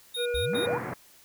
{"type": "tone bursts", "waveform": "square", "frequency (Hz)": 3721, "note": "A#7", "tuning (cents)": -4, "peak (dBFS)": -32, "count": 3, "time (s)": [0.14, 0.664], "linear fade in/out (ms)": 10, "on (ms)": 120, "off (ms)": 82}
{"type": "harmonic tone", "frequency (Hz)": 482.3, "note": "B4", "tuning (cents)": -41, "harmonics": [1, 3, 5], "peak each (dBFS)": [-27, -36, -41], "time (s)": [0.16, 0.8], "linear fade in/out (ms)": 50}
{"type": "exponential sweep", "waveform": "sine", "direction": "up", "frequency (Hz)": [55.3, 1074], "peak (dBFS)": -31, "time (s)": [0.34, 0.78], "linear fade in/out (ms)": 5}
{"type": "band-pass noise", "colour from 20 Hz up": "pink", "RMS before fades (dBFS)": -35, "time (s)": [0.53, 0.94], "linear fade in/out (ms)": 5, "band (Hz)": [100, 2100], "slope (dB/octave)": 48}
{"effects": ["white hiss -56 dBFS RMS until 1.24 s"]}